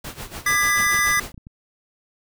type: noise with tremolo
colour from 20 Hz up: pink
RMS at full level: -32 dBFS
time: 0.04-1.32 s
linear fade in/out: 5 ms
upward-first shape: sine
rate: 6.9 Hz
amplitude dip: 80%
type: chord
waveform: square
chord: G# diminished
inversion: second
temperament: just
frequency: 1196.1 / 1661.2 / 1993.5 Hz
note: D6 / G#6 / B6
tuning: +31 / 0 / +16 cents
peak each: -24 / -25 / -20 dBFS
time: 0.46-1.2 s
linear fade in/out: 5 ms
type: clicks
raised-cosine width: 5 ms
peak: -27 dBFS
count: 10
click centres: 0.545 / 0.801 / 0.866 / 0.946 / 0.99 / 1.111 / 1.174 / 1.344 / 1.378 / 1.469 s
effects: none